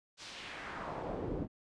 brown noise with band-pass filter sweep, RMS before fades -41 dBFS, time 0.17-1.48 s, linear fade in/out 50 ms, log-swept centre 5400 to 240 Hz, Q 1.4, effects resampled to 22050 Hz

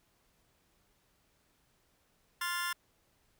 sawtooth chord, F major, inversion second, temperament just, 1047.7 / 1396.9 / 1746.1 Hz, C6 / F6 / A6, +2 / 0 / -14 cents, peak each -34 dBFS, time 2.41-2.73 s, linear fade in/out 5 ms, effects pink hiss -72 dBFS RMS until 3.39 s

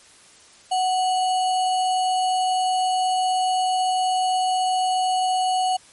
sine tone with sample-and-hold, 742 Hz, F#5, 5 cents sharp, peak -18 dBFS, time 0.71-5.77 s, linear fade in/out 10 ms, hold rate 3675 Hz, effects white hiss -50 dBFS RMS until 5.92 s + MP3 48 kbps

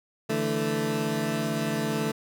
20% pulse chord, D suspended second, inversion none, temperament equal, 146.83 / 164.81 / 220 Hz, D3 / E3 / A3, 0 / 0 / 0 cents, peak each -26 / -28 / -23 dBFS, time 0.29-2.12 s, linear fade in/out 10 ms, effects none

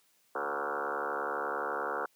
sine tone with frequency modulation, 932.3 Hz, A#5, in tune, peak -31 dBFS, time 0.35-2.06 s, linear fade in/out 5 ms, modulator 71.6 Hz, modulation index 7.7, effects white hiss -69 dBFS RMS until 2.15 s + high-pass 150 Hz 12 dB/octave

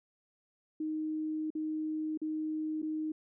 sine tone with dropouts, 311.1 Hz, D#4, in tune, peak -32 dBFS, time 0.8-3.12 s, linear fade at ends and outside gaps 5 ms, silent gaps 1.504-1.551 / 2.175-2.216 / 2.819-2.827 s, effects none

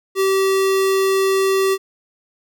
square tone, 385.8 Hz, G4, 28 cents flat, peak -15 dBFS, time 0.15-1.78 s, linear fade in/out 50 ms, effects none

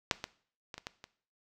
clicks, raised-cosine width 0.2 ms, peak -8 / -18 / -24 / -25 / -20 / -28 dBFS, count 6, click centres 0.112 / 0.241 / 0.742 / 0.78 / 0.869 / 1.041 s, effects noise-tail reverb RT60 0.5 s tail -18 dB re dry

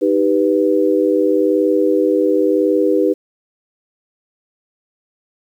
sine chord, Eb augmented, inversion none, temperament equal, 311.1 / 392 / 493.9 Hz, Eb4 / G4 / B4, 0 / 0 / 0 cents, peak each -16 dBFS, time 0.01-3.14 s, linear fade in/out 20 ms, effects 8-bit

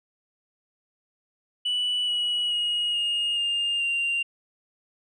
sine tone with pitch steps, 2960 / 2923 / 2886 / 2849 / 2813 / 2778 Hz, F#7 / F#7 / F#7 / F7 / F7 / F7, 0 / -22 / -44 / +34 / +12 / -10 cents, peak -21 dBFS, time 1.65-4.23 s, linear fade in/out 10 ms, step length 430 ms, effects tanh soft clip ceiling -21 dBFS

